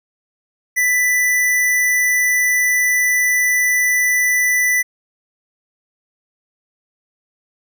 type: tone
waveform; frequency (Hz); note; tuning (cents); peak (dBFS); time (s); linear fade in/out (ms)
square; 1985; B6; +8; -14; 0.76-4.83; 20
effects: none